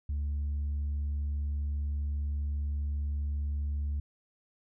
sine tone, 72.5 Hz, D2, 22 cents flat, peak -27 dBFS, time 0.09-4 s, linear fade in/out 5 ms, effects tanh soft clip ceiling -28 dBFS

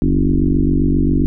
sine tone with frequency modulation, 154.1 Hz, D#3, 16 cents flat, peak -11 dBFS, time 0.02-1.26 s, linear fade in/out 0 ms, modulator 47.5 Hz, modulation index 3.6, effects none

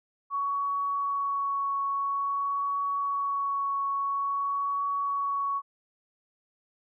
sine tone with vibrato, 1118 Hz, C#6, 14 cents sharp, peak -26 dBFS, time 0.3-5.62 s, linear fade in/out 50 ms, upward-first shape triangle, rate 0.49 Hz, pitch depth 12 cents each way, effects none

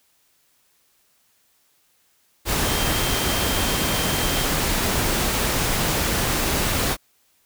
sine tone in noise, 3164 Hz, G7, 15 cents sharp, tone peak -31 dBFS, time 2.63-4.48 s, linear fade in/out 50 ms, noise pink, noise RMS -22 dBFS, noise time 2.45-6.97 s, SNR -12 dB, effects white hiss -63 dBFS RMS until 7.45 s

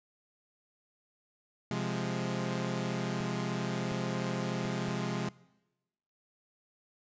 sawtooth chord, F minor, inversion second, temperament equal, 130.81 / 174.61 / 207.7 Hz, C3 / F3 / Ab3, 0 / 0 / 0 cents, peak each -32 dBFS, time 1.71-5.29 s, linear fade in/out 2 ms
clicks, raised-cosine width 3 ms, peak -33 dBFS, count 4, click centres 3.205 / 3.919 / 4.653 / 4.883 s
effects noise-tail reverb RT60 1.0 s tail -22 dB re dry + resampled to 16000 Hz

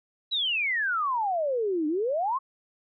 sine exponential two-way sweep, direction down then up, 3998 to 293.7 to 1121 Hz, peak -24 dBFS, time 0.31-2.39 s, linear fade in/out 20 ms, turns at 1.87 s, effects none

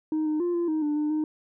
sine tone with pitch steps, 311.3 / 306.6 / 350 / 343.8 / 312.4 / 296.6 / 300.4 / 307.8 Hz, D#4 / D#4 / F4 / F4 / D#4 / D4 / D4 / D#4, +1 / -25 / +4 / -27 / +7 / +17 / +39 / -19 cents, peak -21 dBFS, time 0.12-1.24 s, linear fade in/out 2 ms, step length 140 ms, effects tanh soft clip ceiling -22 dBFS

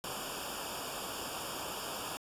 pink noise with comb filter, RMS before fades -40 dBFS, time 0.04-2.17 s, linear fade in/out 0 ms, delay 0.49 ms, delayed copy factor -0.9, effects resampled to 32000 Hz

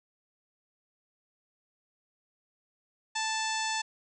harmonic tone, 880 Hz, A5, in tune, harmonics 1 / 2 / 3 / 4 / 5 / 6 / 7 / 8 / 9, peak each -33 / -36 / -38 / -39 / -40 / -41 / -41 / -42 / -43 dBFS, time 3.15-3.82 s, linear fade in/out 10 ms, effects none

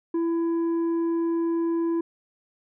sine tone with tanh clipping, 333.9 Hz, E4, 22 cents sharp, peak -23 dBFS, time 0.14-2.01 s, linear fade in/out 5 ms, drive 5 dB, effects none

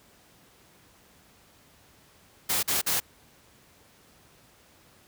white noise bursts, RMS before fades -26 dBFS, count 3, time 2.49-3.002 s, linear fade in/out 10 ms, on 140 ms, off 46 ms, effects pink hiss -58 dBFS RMS until 5.07 s + high-pass 60 Hz 12 dB/octave

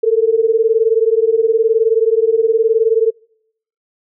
sine beating tone pair, 440 / 459 Hz, A4 / A#4, 0 / -27 cents, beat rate 19 Hz, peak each -13 dBFS, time 0.03-3.11 s, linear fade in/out 10 ms, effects noise-tail reverb RT60 0.7 s tail -26 dB re dry

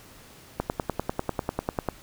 click train, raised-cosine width 1 ms, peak -11 dBFS, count 14, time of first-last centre 0.6-1.887 s, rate 10.1 Hz, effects pink hiss -50 dBFS RMS until 2.02 s

